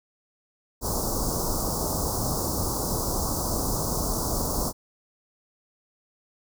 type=band-stop noise; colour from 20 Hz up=pink; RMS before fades=-27 dBFS; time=0.81-4.73 s; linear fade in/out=50 ms; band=1200 to 4800 Hz; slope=48 dB/octave; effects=none